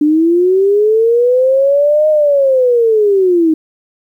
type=linear two-way sweep; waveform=sine; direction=up then down; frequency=293.3 to 620 to 309.5 Hz; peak=-7 dBFS; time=0.01-3.54 s; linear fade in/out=5 ms; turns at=2.09 s; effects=8-bit